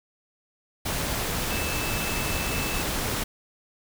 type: tone in noise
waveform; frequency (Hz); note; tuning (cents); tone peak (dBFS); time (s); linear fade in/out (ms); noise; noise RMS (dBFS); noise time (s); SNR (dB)
sine; 2629; E7; -5; -34; 1.5-2.82; 10; pink; -28; 0.85-3.24; -9
effects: none